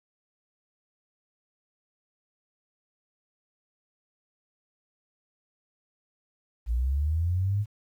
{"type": "linear sweep", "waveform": "sine", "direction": "up", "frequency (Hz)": [55, 106.2], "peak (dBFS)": -23, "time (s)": [6.66, 7.66], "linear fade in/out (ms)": 50, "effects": ["10-bit"]}